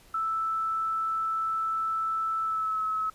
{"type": "tone with pitch glide", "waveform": "sine", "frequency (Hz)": [1318.5, 1291.4], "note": ["E6", "E6"], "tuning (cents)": [0, -36], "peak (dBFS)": -26, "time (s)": [0.14, 3.1], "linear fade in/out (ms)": 5, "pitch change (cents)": -36, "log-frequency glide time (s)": [2.42, 2.82], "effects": ["pink hiss -57 dBFS RMS until 3.14 s", "resampled to 32000 Hz"]}